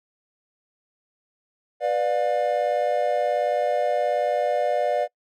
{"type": "chord", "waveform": "triangle", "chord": "B diminished", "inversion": "none", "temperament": "just", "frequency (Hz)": [493.9, 592.7, 711.2], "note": ["B4", "D5", "F5"], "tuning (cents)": [0, 16, 31], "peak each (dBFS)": [-25, -21, -23], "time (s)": [1.8, 5.08], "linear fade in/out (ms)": 50, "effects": ["noise-tail reverb RT60 0.1 s tail -26 dB re dry"]}